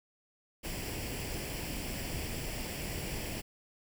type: noise with comb filter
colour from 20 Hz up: pink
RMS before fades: -38 dBFS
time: 0.63-3.42 s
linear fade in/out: 20 ms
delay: 0.39 ms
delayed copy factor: +0.6
effects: none